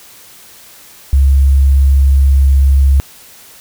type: tone with sample-and-hold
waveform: sine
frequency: 68.3 Hz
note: C#2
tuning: 25 cents flat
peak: -5 dBFS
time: 1.13-3 s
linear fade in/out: 0 ms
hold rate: 11025 Hz
effects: white hiss -39 dBFS RMS until 3.6 s